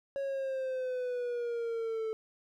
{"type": "exponential sweep", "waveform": "triangle", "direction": "down", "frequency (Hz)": [554.4, 438.5], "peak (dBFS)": -30, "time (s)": [0.16, 2.13], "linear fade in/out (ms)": 0, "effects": []}